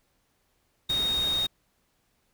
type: tone in noise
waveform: sine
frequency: 3723 Hz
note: A#7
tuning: 3 cents flat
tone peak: -24 dBFS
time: 0.89-1.47 s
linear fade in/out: 10 ms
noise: pink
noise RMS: -37 dBFS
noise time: 0.89-1.47 s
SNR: +10 dB
effects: pink hiss -71 dBFS RMS until 2.33 s